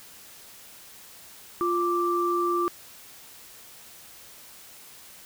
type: tone pair together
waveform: sine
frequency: 349.2 / 1174.6 Hz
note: F4 / D6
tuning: 0 / 0 cents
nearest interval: octave + major sixth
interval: 2100 cents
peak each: -25 dBFS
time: 1.61-2.68 s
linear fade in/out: 0 ms
effects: white hiss -48 dBFS RMS until 5.25 s